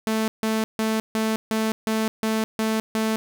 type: tone bursts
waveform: sawtooth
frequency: 220 Hz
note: A3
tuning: in tune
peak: -17 dBFS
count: 9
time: 0.07-3.16 s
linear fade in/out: 0 ms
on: 210 ms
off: 150 ms
effects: none

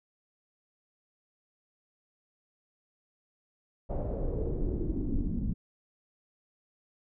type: noise with low-pass filter sweep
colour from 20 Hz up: brown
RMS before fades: -31 dBFS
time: 3.89-5.54 s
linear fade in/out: 20 ms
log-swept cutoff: 650 to 210 Hz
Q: 3.5
effects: none

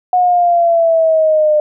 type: exponential sweep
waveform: sine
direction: down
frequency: 730 to 601 Hz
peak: -8 dBFS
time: 0.13-1.6 s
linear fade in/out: 2 ms
effects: none

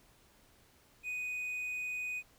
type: tone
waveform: triangle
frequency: 2489 Hz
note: D#7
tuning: in tune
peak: -34 dBFS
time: 1.03-2.23 s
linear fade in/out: 50 ms
effects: pink hiss -65 dBFS RMS until 2.38 s

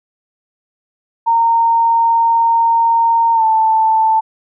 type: tone with pitch glide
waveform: sine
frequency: 921 to 883.5 Hz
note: A#5 to A5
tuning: -21 to +7 cents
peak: -9 dBFS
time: 1.26-4.21 s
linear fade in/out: 20 ms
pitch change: -72 cents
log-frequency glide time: 3.34-3.44 s
effects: none

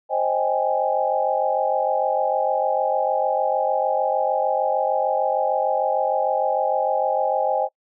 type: chord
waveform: sine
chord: Ab major seventh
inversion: first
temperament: equal with one note detuned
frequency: 526.3 / 622.3 / 784 / 830.6 Hz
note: C5 / Eb5 / G5 / Ab5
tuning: +10 / 0 / 0 / 0 cents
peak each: -24 dBFS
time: 0.09-7.69 s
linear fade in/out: 50 ms
effects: noise-tail reverb RT60 0.1 s tail -24 dB re dry

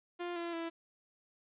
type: tone with pitch steps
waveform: sawtooth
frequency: 350 / 341 / 332.3 Hz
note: F4 / F4 / E4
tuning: +4 / -41 / +14 cents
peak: -33 dBFS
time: 0.19-0.7 s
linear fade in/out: 20 ms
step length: 170 ms
effects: resampled to 8000 Hz + 11-bit

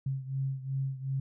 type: beating tone pair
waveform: sine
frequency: 134 / 136.7 Hz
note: C3 / C#3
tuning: +42 / -24 cents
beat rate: 2.7 Hz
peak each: -32 / -36 dBFS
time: 0.06-1.2 s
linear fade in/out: 5 ms
effects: none

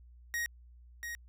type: tone with echo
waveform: 45% pulse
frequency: 1882 Hz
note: A#6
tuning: 16 cents sharp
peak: -32 dBFS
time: 0.34-0.46 s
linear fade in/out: 0 ms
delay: 690 ms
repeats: 1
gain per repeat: -6 dB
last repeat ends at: 1.15 s
effects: added 60 Hz sine -53 dBFS peak until 1.28 s

